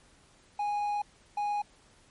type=tone pair in turn; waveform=triangle; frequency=826 / 826 Hz; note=G#5 / G#5; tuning=-10 / -10 cents; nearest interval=unison; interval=0 cents; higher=neither; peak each=-26 dBFS; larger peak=neither; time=0.59-1.02 / 1.37-1.62 s; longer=first; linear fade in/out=5 ms; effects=pink hiss -61 dBFS RMS until 2.1 s + MP3 48 kbps